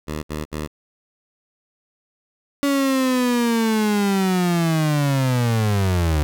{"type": "tone bursts", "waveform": "10% pulse", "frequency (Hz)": 76.5, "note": "D#2", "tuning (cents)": -29, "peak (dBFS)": -17, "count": 3, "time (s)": [0.07, 0.676], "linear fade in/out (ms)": 20, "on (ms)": 160, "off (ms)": 63}
{"type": "linear sweep", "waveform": "35% pulse", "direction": "down", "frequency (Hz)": [283.7, 73.42], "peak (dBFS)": -15, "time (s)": [2.63, 6.23], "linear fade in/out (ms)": 0}
{"effects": []}